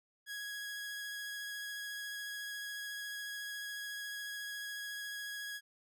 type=tone with vibrato; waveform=sawtooth; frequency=1661.2 Hz; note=G#6; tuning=in tune; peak=-37 dBFS; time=0.26-5.61 s; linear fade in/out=50 ms; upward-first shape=sine; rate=14 Hz; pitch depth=10 cents each way; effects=none